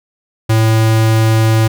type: tone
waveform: square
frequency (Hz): 111.2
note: A2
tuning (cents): +19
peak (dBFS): -9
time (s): 0.49-1.68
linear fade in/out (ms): 10
effects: none